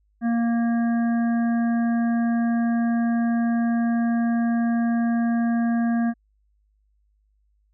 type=harmonic tone; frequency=233.1 Hz; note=A#3; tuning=in tune; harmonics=1 / 3 / 5 / 7 / 8; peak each=-19 / -31 / -41 / -36 / -47 dBFS; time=0.21-6.14 s; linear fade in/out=50 ms; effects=added 51 Hz sine -62 dBFS peak until 7.73 s